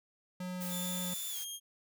square tone with vibrato, 180.9 Hz, F#3, 39 cents flat, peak -38 dBFS, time 0.4-1.14 s, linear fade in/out 5 ms, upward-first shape square, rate 2.3 Hz, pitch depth 8 cents each way
blue noise, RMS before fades -42 dBFS, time 0.6-1.45 s, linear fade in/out 20 ms
15% pulse tone with pitch glide, 3520 to 3228 Hz, A7 to G#7, 0 to -50 cents, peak -33 dBFS, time 0.69-1.6 s, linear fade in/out 50 ms, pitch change -150 cents, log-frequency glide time 1.3-1.38 s
effects none

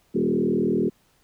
sine tone with frequency modulation, 299.5 Hz, D4, 34 cents sharp, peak -19 dBFS, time 0.14-0.9 s, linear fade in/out 20 ms, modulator 40.4 Hz, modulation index 3, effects pink hiss -63 dBFS RMS until 1.23 s

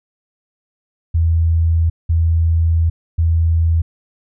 sine tone bursts at uneven times, 82.41 Hz, E2, in tune, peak -11 dBFS, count 3, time 1.14-1.9 / 2.09-2.9 / 3.18-3.82 s, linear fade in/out 10 ms, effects none

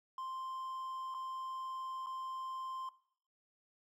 triangle tone with dropouts, 1046.5 Hz, C6, in tune, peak -38 dBFS, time 0.18-2.89 s, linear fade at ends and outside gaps 2 ms, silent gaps 1.142-1.146 / 2.062-2.068 s, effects noise-tail reverb RT60 0.6 s tail -18 dB re dry

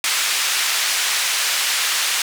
pink band-pass noise, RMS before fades -20 dBFS, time 0.04-2.22 s, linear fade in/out 2 ms, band 1800 to 10000 Hz, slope 12 dB/octave, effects none

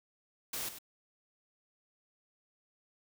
white noise with echo, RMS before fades -38 dBFS, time 0.53-0.69 s, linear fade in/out 5 ms, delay 97 ms, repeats 1, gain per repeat -10 dB, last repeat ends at 0.787 s, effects none

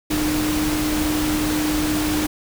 sine tone in noise, 304.3 Hz, D#4, 38 cents flat, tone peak -20 dBFS, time 0.1-2.27 s, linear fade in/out 10 ms, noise pink, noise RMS -25 dBFS, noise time 0.1-2.27 s, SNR +2 dB, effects none

